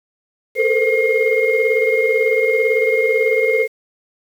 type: tone cluster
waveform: sine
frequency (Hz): 437 / 455 / 514 / 2137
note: A4 / A#4 / C5 / C7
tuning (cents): -12 / -42 / -31 / +36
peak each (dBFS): -18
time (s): 0.55-3.68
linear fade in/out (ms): 50
effects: tanh soft clip ceiling -4 dBFS + 7-bit